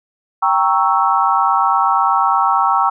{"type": "chord", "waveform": "sine", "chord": "G diminished seventh", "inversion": "none", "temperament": "equal", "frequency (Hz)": [784, 932.3, 1108.7, 1318.5], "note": ["G5", "Bb5", "Db6", "Fb6"], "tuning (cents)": [0, 0, 0, 0], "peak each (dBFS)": -17, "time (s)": [0.42, 2.9], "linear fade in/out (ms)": 10, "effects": []}